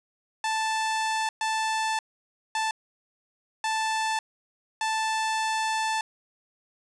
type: tone bursts at uneven times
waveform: sawtooth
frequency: 880 Hz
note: A5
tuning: in tune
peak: -21 dBFS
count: 5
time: 0.44-1.29 / 1.41-1.99 / 2.55-2.71 / 3.64-4.19 / 4.81-6.01 s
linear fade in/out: 2 ms
effects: resampled to 22050 Hz + 10-bit